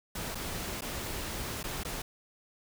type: noise with dropouts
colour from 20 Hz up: pink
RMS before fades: -37 dBFS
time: 0.15-2.02 s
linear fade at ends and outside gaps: 5 ms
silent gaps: 0.348-0.353 / 0.809-0.819 / 1.63-1.639 / 1.835-1.848 s
effects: none